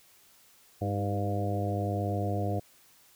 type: harmonic tone with a mistuned harmonic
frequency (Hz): 100.9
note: G#2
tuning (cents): -49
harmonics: 1 / 2 / 3 / 4 / 5 / 6 / 7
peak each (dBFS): -30 / -37 / -37 / -40 / -38 / -39 / -36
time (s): 0.81-2.6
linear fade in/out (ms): 10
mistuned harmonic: 3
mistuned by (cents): +41
effects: white hiss -60 dBFS RMS until 3.15 s